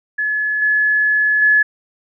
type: tone with level steps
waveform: sine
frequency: 1708 Hz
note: G#6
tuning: 48 cents sharp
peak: -16 / -12 / -9 dBFS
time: 0.18-1.63 s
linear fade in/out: 10 ms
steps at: 0.62 / 1.42 s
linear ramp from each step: 2 ms
effects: none